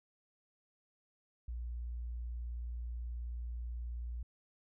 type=tone; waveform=sine; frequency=59.3 Hz; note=A#1; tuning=30 cents sharp; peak=-38 dBFS; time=1.48-4.23 s; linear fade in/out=5 ms; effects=none